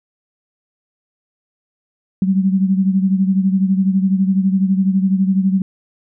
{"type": "beating tone pair", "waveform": "sine", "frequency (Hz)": [189.4, 201.4], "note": ["F#3", "G3"], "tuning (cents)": [41, 47], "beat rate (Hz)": 12, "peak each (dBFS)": [-13, -19], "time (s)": [2.22, 5.62], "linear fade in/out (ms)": 2, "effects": []}